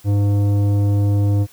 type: tone with tanh clipping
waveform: sine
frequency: 101.5 Hz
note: G#2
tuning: 39 cents flat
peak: -15 dBFS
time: 0.04-1.47 s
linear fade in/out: 50 ms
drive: 12 dB
effects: white hiss -49 dBFS RMS until 1.52 s